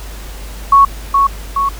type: tone with echo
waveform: sine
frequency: 1108.7 Hz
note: C#6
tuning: in tune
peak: -3 dBFS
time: 0.72-0.85 s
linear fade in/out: 5 ms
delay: 420 ms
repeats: 2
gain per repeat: -4 dB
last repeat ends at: 1.69 s
effects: added 50 Hz sine -26 dBFS peak until 1.79 s + pink hiss -34 dBFS RMS until 1.79 s